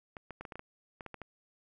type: clicks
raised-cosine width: 0.5 ms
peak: -28 dBFS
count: 11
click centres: 0.168 / 0.307 / 0.41 / 0.452 / 0.522 / 0.556 / 0.594 / 1.008 / 1.063 / 1.143 / 1.217 s
effects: none